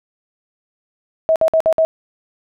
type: tone bursts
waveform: sine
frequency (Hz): 643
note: E5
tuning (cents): -43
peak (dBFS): -10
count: 5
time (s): 1.29-1.85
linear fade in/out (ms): 0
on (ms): 68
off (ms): 55
effects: none